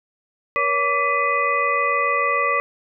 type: tone cluster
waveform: sine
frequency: 476.2 / 563 / 1158 / 2002 / 2494 Hz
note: A#4 / C#5 / D6 / B6 / D#7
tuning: +37 / +27 / -25 / +23 / +3 cents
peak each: -28 / -26 / -20 / -23 / -27 dBFS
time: 0.56-2.6 s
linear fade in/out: 0 ms
effects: none